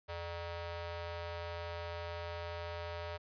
sawtooth ring-modulated tone, 342.1 Hz, F4, 36 cents flat, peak -33 dBFS, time 0.08-3.18 s, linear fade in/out 20 ms, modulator 258 Hz, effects resampled to 11025 Hz

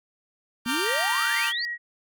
20% pulse chord, G minor seventh, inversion first, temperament equal with one note detuned, 917.4 / 1174.7 / 1396.9 / 1568 Hz, Bb5 / D6 / F6 / G6, -28 / 0 / 0 / 0 cents, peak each -26 / -26 / -26 / -25 dBFS, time 0.65-1.53 s, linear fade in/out 50 ms
sine exponential sweep, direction up, 229.9 to 4864 Hz, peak -28 dBFS, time 0.66-1.65 s, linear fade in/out 0 ms
sine tone, 1904 Hz, A#6, 36 cents sharp, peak -28 dBFS, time 0.84-1.78 s, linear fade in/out 50 ms
effects none

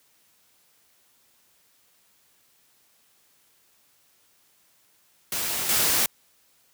white noise with level steps, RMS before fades -28 / -22 dBFS, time 5.32-6.06 s, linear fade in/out 2 ms, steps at 5.69 s, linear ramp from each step 2 ms, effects white hiss -63 dBFS RMS until 6.73 s + high-pass 60 Hz 12 dB/octave

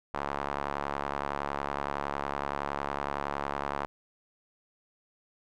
sawtooth tone with band-pass filter, 70.8 Hz, C#2, 37 cents sharp, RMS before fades -34 dBFS, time 0.14-3.86 s, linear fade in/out 0 ms, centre 1000 Hz, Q 1.7, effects none

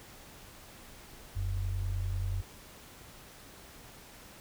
sine tone pair together, 42.09 / 92.5 Hz, E1 / F#2, +37 / 0 cents, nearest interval octave + major second, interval 1363 cents, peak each -34 / -32 dBFS, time 1.35-2.42 s, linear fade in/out 20 ms, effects pink hiss -52 dBFS RMS until 4.4 s

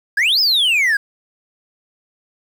triangle exponential two-way sweep, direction up then down, 1591 to 5274 to 1591 Hz, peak -11 dBFS, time 0.17-0.97 s, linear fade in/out 5 ms, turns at 0.4 s, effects 7-bit

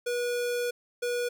square tone pair in turn, 484.6 / 484.6 Hz, B4 / B4, -33 / -33 cents, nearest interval unison, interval 0 cents, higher neither, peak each -28 dBFS, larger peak neither, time 0.06-0.71 / 1.02-1.29 s, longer first, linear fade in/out 10 ms, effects none

